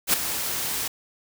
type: noise with ADSR envelope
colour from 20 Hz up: white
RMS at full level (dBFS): -17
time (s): 0.07-0.88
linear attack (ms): 67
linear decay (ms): 4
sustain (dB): -11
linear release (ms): 6
effects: none